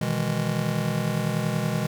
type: chord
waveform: square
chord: E major seventh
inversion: second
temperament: just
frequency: 123.61 / 154.51 / 164.81 / 206 Hz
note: B2 / D#3 / E3 / G#3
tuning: +2 / -12 / 0 / -14 cents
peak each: -30 dBFS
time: 0.01-1.87 s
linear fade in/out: 5 ms
effects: none